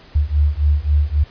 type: beating tone pair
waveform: sine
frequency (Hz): 71.9 / 75.6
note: D2 / D#2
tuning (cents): -36 / -49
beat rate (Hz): 3.7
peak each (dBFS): -16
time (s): 0.15-1.24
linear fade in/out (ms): 10
effects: pink hiss -45 dBFS RMS until 1.3 s + resampled to 11025 Hz